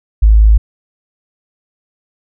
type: tone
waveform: sine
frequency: 53.4 Hz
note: G#1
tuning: 49 cents sharp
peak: -3 dBFS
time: 0.22-0.58 s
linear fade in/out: 10 ms
effects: none